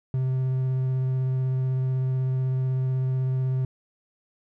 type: tone with vibrato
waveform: triangle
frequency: 130.1 Hz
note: C3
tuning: 9 cents flat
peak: -20 dBFS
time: 0.14-3.65 s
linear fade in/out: 2 ms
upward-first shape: sine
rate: 16 Hz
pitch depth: 10 cents each way
effects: none